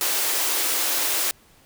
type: high-pass noise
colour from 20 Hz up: white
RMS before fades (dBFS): -23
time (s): 0.01-1.31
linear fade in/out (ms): 0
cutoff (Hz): 280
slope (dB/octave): 96
effects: pink hiss -55 dBFS RMS until 1.65 s